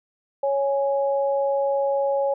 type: tone pair together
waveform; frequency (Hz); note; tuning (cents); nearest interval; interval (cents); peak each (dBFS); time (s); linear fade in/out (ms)
sine; 554.4 / 830.7; C#5 / G#5; 0 / 0; perfect fifth; 700; -20 / -27; 0.43-2.34; 5
effects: none